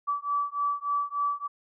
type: beating tone pair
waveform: sine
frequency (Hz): 1151 / 1154.4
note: D6 / D6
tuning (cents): -35 / -30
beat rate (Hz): 3.4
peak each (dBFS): -29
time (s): 0.07-1.48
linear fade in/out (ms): 20
effects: none